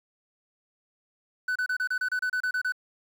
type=tone bursts; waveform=triangle; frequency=1499 Hz; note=F#6; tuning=22 cents sharp; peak=-23 dBFS; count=12; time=1.48-2.722 s; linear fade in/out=5 ms; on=76 ms; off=30 ms; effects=9-bit